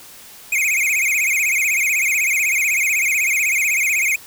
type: tone with vibrato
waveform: square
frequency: 2310 Hz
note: D7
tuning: 29 cents flat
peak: -16 dBFS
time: 0.52-4.16 s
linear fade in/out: 5 ms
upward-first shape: sine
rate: 16 Hz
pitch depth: 170 cents each way
effects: white hiss -41 dBFS RMS until 4.26 s